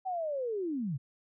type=linear sweep; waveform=sine; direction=down; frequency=770 to 120 Hz; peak=-31 dBFS; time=0.05-0.98 s; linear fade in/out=20 ms; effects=none